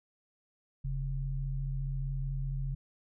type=tone pair together; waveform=sine; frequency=40.55 / 135.8 Hz; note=E1 / C#3; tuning=-28 / -35 cents; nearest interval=octave + major sixth; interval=2093 cents; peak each=-34 / -34 dBFS; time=0.84-2.75 s; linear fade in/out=10 ms; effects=none